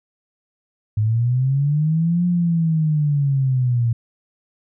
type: linear two-way sweep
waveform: sine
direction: up then down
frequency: 104.3 to 177.9 to 114.9 Hz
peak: -15 dBFS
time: 0.97-3.93 s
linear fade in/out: 5 ms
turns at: 2.26 s
effects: none